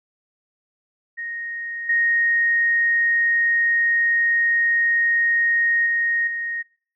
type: tone with level steps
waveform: sine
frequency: 1864.7 Hz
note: A#6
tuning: in tune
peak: -27 / -16 / -18 / -24 dBFS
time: 1.17-6.63 s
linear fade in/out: 20 ms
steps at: 1.89 / 5.86 / 6.27 s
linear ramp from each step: 5 ms
effects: noise-tail reverb RT60 0.5 s tail -23 dB re dry